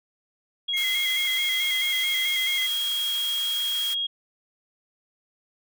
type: tone with pitch glide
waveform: sine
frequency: 3300 to 3273 Hz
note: G#7 to G#7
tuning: -12 to -26 cents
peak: -24 dBFS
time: 0.68-4.07 s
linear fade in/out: 10 ms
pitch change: -14 cents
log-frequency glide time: 0.91-1.78 s
type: tone with vibrato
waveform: triangle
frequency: 2093 Hz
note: C7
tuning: in tune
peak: -25 dBFS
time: 0.73-2.67 s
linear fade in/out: 10 ms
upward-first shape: square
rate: 4.6 Hz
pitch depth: 38 cents each way
type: high-pass noise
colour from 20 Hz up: white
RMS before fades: -35 dBFS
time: 0.76-3.95 s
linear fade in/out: 20 ms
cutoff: 1100 Hz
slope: 24 dB/octave
effects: none